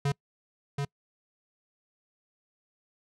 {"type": "tone with echo", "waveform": "square", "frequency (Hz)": 141.3, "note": "C#3", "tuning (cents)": 34, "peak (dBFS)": -25, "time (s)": [0.05, 0.12], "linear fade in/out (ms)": 5, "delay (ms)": 730, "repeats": 1, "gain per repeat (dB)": -4, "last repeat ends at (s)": 0.85, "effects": ["noise-tail reverb RT60 0.1 s tail -26 dB re dry", "low-pass 8000 Hz 12 dB/octave"]}